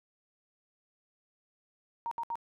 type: tone bursts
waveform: sine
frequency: 932 Hz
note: A#5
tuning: 1 cent flat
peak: -32 dBFS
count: 3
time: 2.06-2.355 s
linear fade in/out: 0 ms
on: 53 ms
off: 68 ms
effects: none